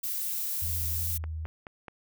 violet noise, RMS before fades -32 dBFS, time 0.03-1.18 s, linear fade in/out 10 ms
sine tone with pitch glide, 82.41 to 79.14 Hz, E2 to D#2, 0 to +30 cents, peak -32 dBFS, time 0.62-1.46 s, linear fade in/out 0 ms, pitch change -70 cents, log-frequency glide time 1.16-1.24 s
click train, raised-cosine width 0.5 ms, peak -26 dBFS, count 4, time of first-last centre 1.24-1.882 s, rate 4.67 Hz
effects none

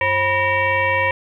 sine tone with frequency modulation, 1413 Hz, F6, 20 cents sharp, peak -15 dBFS, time 0.01-1.11 s, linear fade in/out 2 ms, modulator 439 Hz, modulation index 2.4, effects 9-bit

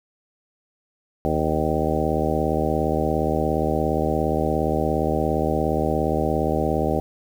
harmonic tone with a mistuned harmonic, 77.2 Hz, D#2, 13 cents flat, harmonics 1 / 2 / 3 / 4 / 5 / 6 / 7 / 8 / 10, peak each -28 / -28 / -28 / -28 / -28 / -28 / -28 / -28 / -28 dBFS, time 1.25-7 s, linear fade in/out 0 ms, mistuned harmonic 1, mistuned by -110 cents, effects 8-bit

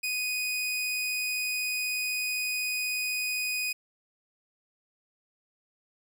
sawtooth tone, 2489 Hz, D#7, in tune, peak -25 dBFS, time 0.03-3.73 s, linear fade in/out 10 ms, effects none

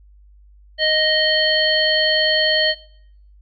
harmonic tone, 622.3 Hz, D#5, in tune, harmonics 1 / 3 / 5 / 7, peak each -20 / -20 / -20 / -20 dBFS, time 0.78-2.75 s, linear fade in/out 50 ms, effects noise-tail reverb RT60 0.7 s tail -23 dB re dry + added 50 Hz sine -45 dBFS peak until 3.41 s

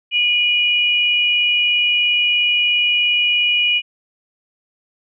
sine tone pair together, 2450 / 2913 Hz, D#7 / F#7, -27 / -28 cents, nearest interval minor third, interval 299 cents, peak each -16 dBFS, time 0.11-3.82 s, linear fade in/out 50 ms, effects none

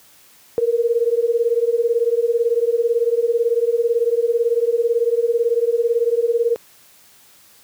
sine beating tone pair, 459.7 / 477.7 Hz, A#4 / A#4, -24 / +42 cents, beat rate 18 Hz, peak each -18 dBFS, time 0.58-6.56 s, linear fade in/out 0 ms, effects white hiss -50 dBFS RMS until 7.63 s + high-pass 60 Hz 12 dB/octave

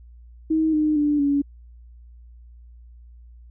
sine tone with pitch steps, 317 / 305.5 / 294.4 / 283.7 Hz, D#4 / D#4 / D4 / C#4, +32 / -32 / +4 / +40 cents, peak -17 dBFS, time 0.5-1.42 s, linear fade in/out 10 ms, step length 230 ms, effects added 59 Hz sine -43 dBFS peak until 3.5 s

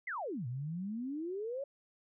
sine exponential two-way sweep, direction down then up, 2159 to 116.54 to 572 Hz, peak -36 dBFS, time 0.07-1.64 s, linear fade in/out 5 ms, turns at 0.47 s, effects none

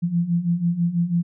sine beating tone pair, 168.1 / 174.2 Hz, E3 / F3, +34 / -4 cents, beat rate 6.1 Hz, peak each -24 / -20 dBFS, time 0.02-1.23 s, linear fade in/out 20 ms, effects none

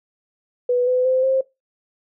sine tone with pitch steps, 492.7 / 504.5 / 516.6 / 529 Hz, B4 / B4 / C5 / C5, -4 / +37 / -22 / +19 cents, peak -15 dBFS, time 0.69-1.41 s, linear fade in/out 5 ms, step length 180 ms, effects noise-tail reverb RT60 0.2 s tail -20 dB re dry

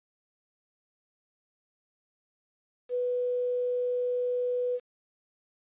sine tone with quantisation, 493.9 Hz, B4, in tune, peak -26 dBFS, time 2.89-4.8 s, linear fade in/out 50 ms, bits 9, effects resampled to 8000 Hz

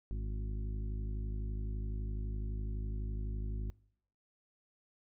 harmonic tone with a mistuned harmonic, 51.91 Hz, G#1, in tune, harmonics 1 / 2 / 3 / 4 / 5 / 6 / 7, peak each -35 / -43 / -53 / -50 / -54 / -63 / -56 dBFS, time 0.11-3.7 s, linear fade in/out 0 ms, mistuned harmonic 5, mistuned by +32 cents, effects noise-tail reverb RT60 0.7 s tail -24 dB re dry

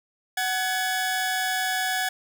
sawtooth tone pair together, 745.9 / 1695 Hz, F#5 / G#6, +14 / +35 cents, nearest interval octave + major second, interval 1421 cents, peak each -23 dBFS, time 0.37-2.09 s, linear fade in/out 5 ms, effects 8-bit

